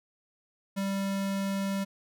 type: tone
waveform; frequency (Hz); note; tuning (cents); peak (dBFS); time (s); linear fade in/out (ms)
square; 196; G3; 0; -29; 0.76-1.85; 20
effects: none